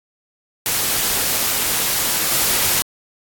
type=noise with level steps; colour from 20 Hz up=white; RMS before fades=-19 / -17 dBFS; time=0.66-2.82 s; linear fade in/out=0 ms; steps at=2.32 s; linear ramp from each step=2 ms; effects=AAC 64 kbps